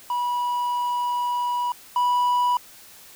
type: tone pair in turn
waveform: triangle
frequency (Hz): 975 / 981.2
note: B5 / B5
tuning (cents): -23 / -12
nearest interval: unison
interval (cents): 11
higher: second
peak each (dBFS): -20 / -16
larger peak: second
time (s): 0.1-1.72 / 1.96-2.57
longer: first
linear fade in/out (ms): 2
effects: white hiss -47 dBFS RMS until 3.15 s